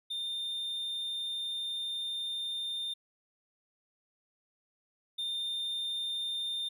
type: tone pair in turn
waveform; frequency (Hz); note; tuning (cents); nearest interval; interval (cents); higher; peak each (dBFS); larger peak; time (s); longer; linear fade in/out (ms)
triangle; 3616 / 3616; A7 / A7; +47 / +47; unison; 0; neither; -32 / -31; second; 0.1-2.94 / 5.18-6.69; first; 10
effects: none